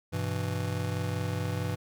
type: chord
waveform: square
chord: E minor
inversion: first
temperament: just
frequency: 98.89 / 123.61 / 164.81 Hz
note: G2 / B2 / E3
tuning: +16 / +2 / 0 cents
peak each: -33 / -36 / -36 dBFS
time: 0.12-1.76 s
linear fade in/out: 20 ms
effects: none